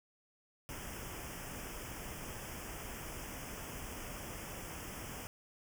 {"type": "band-stop noise", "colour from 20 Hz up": "pink", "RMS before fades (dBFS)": -45, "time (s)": [0.69, 5.27], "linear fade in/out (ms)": 0, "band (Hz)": [3300, 5000], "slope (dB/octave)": 96, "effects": []}